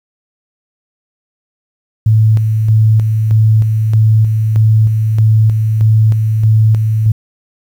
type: tone with tremolo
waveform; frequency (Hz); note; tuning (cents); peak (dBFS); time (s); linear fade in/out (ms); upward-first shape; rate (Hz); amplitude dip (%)
sine; 109.5; A2; -8; -5; 2.06-7.12; 5; square; 1.6; 40
effects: 7-bit